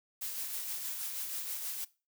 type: noise with tremolo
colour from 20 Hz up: blue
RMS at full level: -37 dBFS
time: 0.21-1.85 s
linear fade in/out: 10 ms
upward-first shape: sine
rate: 6.3 Hz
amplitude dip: 35%
effects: noise-tail reverb RT60 0.3 s tail -20 dB re dry